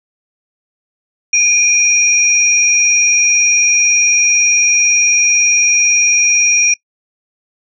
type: tone pair together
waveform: sine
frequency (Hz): 2418 / 5700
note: D7 / F8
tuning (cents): +50 / +34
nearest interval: octave + minor third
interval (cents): 1484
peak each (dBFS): -11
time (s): 1.33-6.74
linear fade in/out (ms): 5
effects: noise-tail reverb RT60 0.1 s tail -22 dB re dry